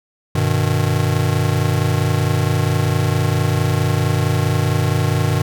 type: chord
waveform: square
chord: G augmented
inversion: none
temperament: just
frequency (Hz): 98 / 122.5 / 153.12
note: G2 / B2 / D#3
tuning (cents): 0 / -14 / -27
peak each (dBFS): -20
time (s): 0.35-5.42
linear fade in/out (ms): 5
effects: none